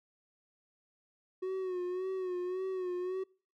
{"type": "tone with vibrato", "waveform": "triangle", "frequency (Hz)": 368.3, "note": "F#4", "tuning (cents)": -8, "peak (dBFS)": -31, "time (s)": [1.42, 3.24], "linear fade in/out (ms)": 10, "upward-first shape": "sine", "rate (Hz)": 1.8, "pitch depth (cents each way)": 54, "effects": ["noise-tail reverb RT60 0.4 s tail -25 dB re dry"]}